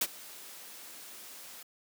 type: noise with ADSR envelope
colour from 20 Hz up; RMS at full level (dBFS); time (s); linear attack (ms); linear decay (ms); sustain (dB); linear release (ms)
white; -27; 0.01-1.63; 5; 49; -21; 5
effects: high-pass 200 Hz 12 dB/octave